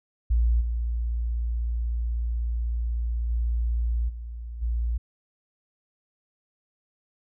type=tone with level steps; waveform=sine; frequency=58.1 Hz; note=A#1; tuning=5 cents flat; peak=-18 / -24 / -22 / -33 / -23 dBFS; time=0.3-4.98 s; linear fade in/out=10 ms; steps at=0.6 / 3.29 / 4.08 / 4.61 s; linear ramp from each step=20 ms; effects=none